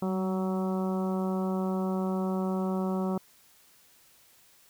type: harmonic tone with a mistuned harmonic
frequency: 187.3 Hz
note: F#3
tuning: 21 cents sharp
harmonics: 1 / 2 / 3 / 4 / 5 / 6 / 7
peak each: -28 / -34 / -38 / -40 / -42 / -44 / -45 dBFS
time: 0.02-3.18 s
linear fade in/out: 5 ms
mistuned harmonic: 1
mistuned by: +23 cents
effects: white hiss -60 dBFS RMS until 4.69 s